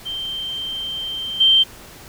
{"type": "tone with level steps", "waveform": "sine", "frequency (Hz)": 3136, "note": "G7", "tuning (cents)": 0, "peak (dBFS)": [-24, -10], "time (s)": [0.05, 1.64], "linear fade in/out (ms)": 20, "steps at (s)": 1.4, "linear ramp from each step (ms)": 10, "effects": ["pink hiss -41 dBFS RMS until 2.08 s"]}